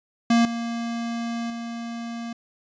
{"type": "tone with level steps", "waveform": "square", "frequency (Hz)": 233.1, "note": "A#3", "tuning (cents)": 0, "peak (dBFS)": [-16, -27, -31], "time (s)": [0.3, 2.33], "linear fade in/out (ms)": 5, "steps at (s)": [0.45, 1.5], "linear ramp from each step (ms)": 2, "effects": ["resampled to 16000 Hz"]}